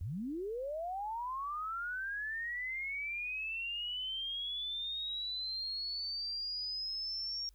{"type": "linear sweep", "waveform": "sine", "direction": "up", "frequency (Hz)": [72.1, 5580], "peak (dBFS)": -36, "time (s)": [0.01, 7.49], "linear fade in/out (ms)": 0, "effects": ["added 47 Hz sine -59 dBFS peak until 7.54 s", "white hiss -75 dBFS RMS until 7.54 s"]}